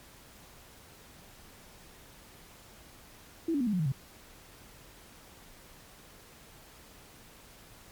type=tone with pitch steps; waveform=sine; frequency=329.5 / 283.6 / 244 / 210 / 180.7 / 155.5 / 133.82 Hz; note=E4 / C#4 / B3 / G#3 / F#3 / D#3 / C3; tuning=-1 / +40 / -21 / +19 / -41 / -1 / +39 cents; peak=-26 dBFS; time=3.48-3.921 s; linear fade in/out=5 ms; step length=63 ms; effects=pink hiss -54 dBFS RMS until 7.91 s + MP3 96 kbps